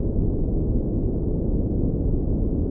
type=low-pass noise; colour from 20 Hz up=pink; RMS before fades=-22 dBFS; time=0-2.7 s; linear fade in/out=5 ms; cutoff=410 Hz; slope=24 dB/octave; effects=none